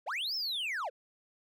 triangle linear two-way sweep, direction up then down, 434.9 to 5410 to 441.2 Hz, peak -31 dBFS, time 0.06-0.9 s, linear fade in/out 20 ms, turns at 0.35 s, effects none

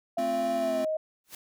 sine tone with pitch glide, 679 to 626.3 Hz, F5 to D#5, -49 to +11 cents, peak -26 dBFS, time 0.17-0.97 s, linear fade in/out 5 ms, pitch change -140 cents, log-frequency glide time 0.56-0.85 s
square chord, F major, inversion first, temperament equal, 220 / 261.6 / 349.2 Hz, A3 / C4 / F4, 0 / 0 / 0 cents, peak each -40 / -34 / -40 dBFS, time 0.18-0.85 s, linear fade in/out 5 ms
white noise with exponential growth, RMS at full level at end -38 dBFS, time 1.24-1.35 s, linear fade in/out 2 ms, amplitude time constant 22 ms
effects none

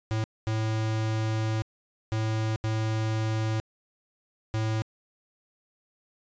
square tone bursts at uneven times, 110 Hz, A2, in tune, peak -26 dBFS, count 5, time 0.11-0.24 / 0.47-1.62 / 2.12-2.56 / 2.64-3.6 / 4.54-4.82 s, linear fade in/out 0 ms, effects resampled to 16000 Hz

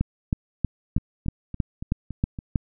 two click trains, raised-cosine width 5 ms, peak -9 / -20 dBFS, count 9 / 6, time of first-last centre 0.01-2.558 / 0.98-2.388 s, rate 3.14 / 3.55 Hz, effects none

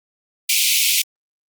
pink high-pass noise, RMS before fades -17 dBFS, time 0.49-1.02 s, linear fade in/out 5 ms, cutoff 2200 Hz, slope 96 dB/octave, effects Opus 32 kbps

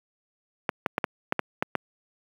clicks, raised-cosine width 0.5 ms, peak -8 dBFS, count 8, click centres 0.692 / 0.862 / 0.981 / 1.042 / 1.324 / 1.393 / 1.625 / 1.753 s, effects high-pass 150 Hz 12 dB/octave + 8-bit

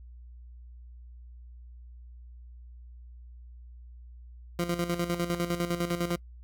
20% pulse tone with tremolo, 173 Hz, F3, 16 cents flat, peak -21 dBFS, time 4.59-6.16 s, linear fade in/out 2 ms, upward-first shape square, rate 9.9 Hz, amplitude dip 65%, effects noise-tail reverb RT60 0.1 s tail -24 dB re dry + added 60 Hz sine -45 dBFS peak until 6.43 s

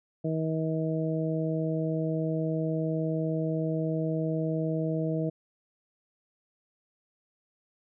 harmonic tone, 159.4 Hz, D#3, 42 cents sharp, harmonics 1 / 2 / 3 / 4, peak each -29 / -32 / -34 / -35 dBFS, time 0.24-5.3 s, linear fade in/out 10 ms, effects none

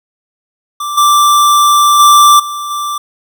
square tone with level steps, 1174.7 Hz, D6, in tune, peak -17 / -6 / -3 / -19 / -16 dBFS, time 0.8-2.98 s, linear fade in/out 5 ms, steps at 0.97 / 1.99 / 2.39 / 2.7 s, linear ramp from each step 10 ms, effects none

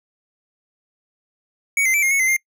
square tone with pitch steps, 2241 / 2074 / 2322 / 2134 / 2205 / 2061 / 2112 Hz, C#7 / C7 / D7 / C7 / C#7 / C7 / C7, +18 / -16 / -20 / +34 / -10 / -27 / +16 cents, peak -16 dBFS, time 1.77-2.365 s, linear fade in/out 2 ms, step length 85 ms, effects noise-tail reverb RT60 0.1 s tail -26 dB re dry

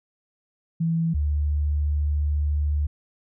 sine tone pair in turn, 164.81 / 73.82 Hz, E3 / D2, 0 / +9 cents, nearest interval octave + major second, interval 1391 cents, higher first, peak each -20 / -20 dBFS, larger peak neither, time 0.8-1.14 / 1.14-2.87 s, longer second, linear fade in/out 10 ms, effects none

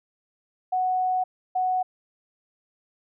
sine tone bursts at uneven times, 740 Hz, F#5, in tune, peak -21 dBFS, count 2, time 0.72-1.24 / 1.55-1.83 s, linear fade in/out 10 ms, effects none

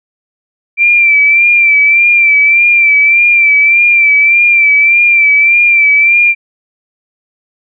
sine tone with vibrato, 2349 Hz, D7, in tune, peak -4 dBFS, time 0.77-6.35 s, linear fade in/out 50 ms, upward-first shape sine, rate 1.7 Hz, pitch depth 47 cents each way, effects none

